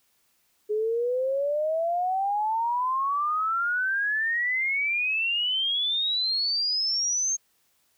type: exponential sweep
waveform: sine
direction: up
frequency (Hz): 417.1 to 6470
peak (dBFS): -23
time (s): 0.69-7.37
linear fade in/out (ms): 20
effects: white hiss -68 dBFS RMS until 7.97 s